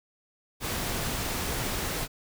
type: noise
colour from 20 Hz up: pink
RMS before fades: -31 dBFS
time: 0.6-2.08 s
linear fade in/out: 50 ms
effects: none